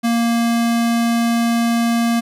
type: tone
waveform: square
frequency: 233.1 Hz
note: A#3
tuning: in tune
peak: -15 dBFS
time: 0.03-2.21 s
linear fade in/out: 20 ms
effects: resampled to 32000 Hz

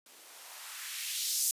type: noise with band-pass filter sweep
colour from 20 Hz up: violet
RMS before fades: -37 dBFS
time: 0.06-1.51 s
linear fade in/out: 2 ms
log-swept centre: 270 to 7000 Hz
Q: 1.4
effects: resampled to 32000 Hz

